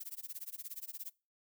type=noise with tremolo; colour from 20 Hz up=violet; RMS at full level=-42 dBFS; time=0-1.11 s; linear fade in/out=10 ms; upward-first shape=sine; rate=17 Hz; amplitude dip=100%; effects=noise-tail reverb RT60 0.3 s tail -23 dB re dry